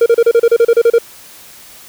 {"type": "tone bursts", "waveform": "triangle", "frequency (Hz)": 466.2, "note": "A#4", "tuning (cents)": 0, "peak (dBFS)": -3, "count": 12, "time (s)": [0.01, 0.985], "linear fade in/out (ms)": 5, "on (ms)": 51, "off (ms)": 33, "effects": ["white hiss -38 dBFS RMS until 1.88 s"]}